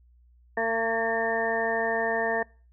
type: harmonic tone with a mistuned harmonic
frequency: 226.6 Hz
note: A#3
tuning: 49 cents flat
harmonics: 1 / 2 / 3 / 4 / 5 / 7 / 8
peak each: -37 / -29 / -29 / -33 / -40 / -39 / -29 dBFS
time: 0.57-2.43 s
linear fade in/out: 5 ms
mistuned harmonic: 7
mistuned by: +42 cents
effects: noise-tail reverb RT60 0.4 s tail -25 dB re dry + added 60 Hz sine -55 dBFS peak until 2.72 s